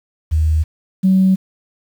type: tone pair in turn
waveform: sine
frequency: 78.3 / 189.05 Hz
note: D#2 / F#3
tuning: +11 / +38 cents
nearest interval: octave + minor third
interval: 1527 cents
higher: second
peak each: -11 / -8 dBFS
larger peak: second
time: 0.31-0.64 / 1.03-1.36 s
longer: neither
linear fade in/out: 20 ms
effects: tanh soft clip ceiling -4 dBFS + 7-bit